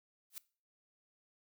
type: noise with exponential growth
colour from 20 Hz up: blue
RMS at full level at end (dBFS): -40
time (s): 0.3-0.38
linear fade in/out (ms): 2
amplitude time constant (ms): 17
effects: noise-tail reverb RT60 0.4 s tail -21 dB re dry